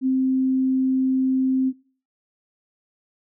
sine tone, 261.6 Hz, C4, in tune, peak -17 dBFS, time 0.01-1.73 s, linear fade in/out 50 ms, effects noise-tail reverb RT60 0.4 s tail -20 dB re dry

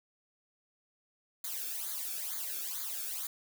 blue noise with flanger, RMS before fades -38 dBFS, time 1.44-3.27 s, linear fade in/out 2 ms, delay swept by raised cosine 0.36 to 1.03 ms, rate 2.2 Hz, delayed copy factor -1, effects none

